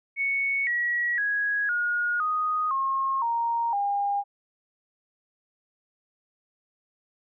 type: tone with pitch steps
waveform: sine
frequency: 2217 / 1918.9 / 1660.9 / 1437.5 / 1244.2 / 1076.9 / 932.1 / 806.8 Hz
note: C#7 / A#6 / G#6 / F6 / D#6 / C6 / A#5 / G5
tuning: 0 / +50 / 0 / +50 / 0 / +50 / 0 / +50 cents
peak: -23 dBFS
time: 0.16-4.24 s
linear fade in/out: 50 ms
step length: 510 ms
effects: none